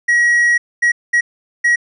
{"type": "tone bursts at uneven times", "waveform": "triangle", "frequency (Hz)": 1907, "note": "A#6", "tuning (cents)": 39, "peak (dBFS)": -8, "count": 4, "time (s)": [[0.08, 0.58], [0.82, 0.92], [1.13, 1.21], [1.64, 1.76]], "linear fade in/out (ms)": 10, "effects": ["resampled to 24000 Hz"]}